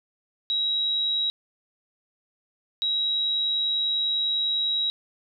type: tone pair in turn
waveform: sine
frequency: 3850 / 3850 Hz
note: B7 / B7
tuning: -45 / -45 cents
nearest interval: unison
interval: 0 cents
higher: neither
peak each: -22 dBFS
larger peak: neither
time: 0.5-1.3 / 2.82-4.9 s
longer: second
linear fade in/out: 0 ms
effects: none